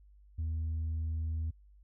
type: tone with tanh clipping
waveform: sine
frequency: 80 Hz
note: D#2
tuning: 49 cents sharp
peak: -32 dBFS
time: 0.38-1.51 s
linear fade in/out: 10 ms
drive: 1 dB
effects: added 50 Hz sine -56 dBFS peak until 1.83 s